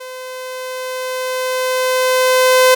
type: tone with level ramp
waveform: sawtooth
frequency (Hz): 512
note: C5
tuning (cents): -38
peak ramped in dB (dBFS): -25 to -3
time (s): 0-2.75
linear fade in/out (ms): 10
effects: none